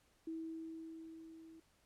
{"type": "tone with level ramp", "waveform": "sine", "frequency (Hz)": 324.2, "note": "E4", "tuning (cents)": -29, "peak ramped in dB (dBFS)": [-40, -55], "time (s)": [0.27, 1.6], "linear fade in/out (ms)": 5, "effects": ["pink hiss -73 dBFS RMS until 1.85 s", "low-pass 12000 Hz 12 dB/octave"]}